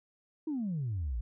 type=exponential sweep; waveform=sine; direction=down; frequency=327.5 to 51.91 Hz; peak=-30 dBFS; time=0.47-1.21 s; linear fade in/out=5 ms; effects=tanh soft clip ceiling -28 dBFS